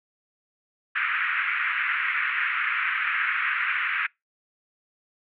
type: band-pass noise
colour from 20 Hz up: pink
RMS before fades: -26 dBFS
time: 0.95-4.07 s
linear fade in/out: 10 ms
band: 1300 to 2500 Hz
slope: 48 dB/octave
effects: noise-tail reverb RT60 0.2 s tail -26 dB re dry